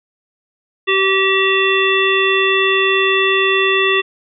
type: harmonic tone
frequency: 385.6 Hz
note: G4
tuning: 28 cents flat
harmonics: 1 / 3 / 5 / 7 / 9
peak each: -16 / -20 / -18 / -17 / -21 dBFS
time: 0.87-4.02 s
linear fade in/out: 20 ms
effects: none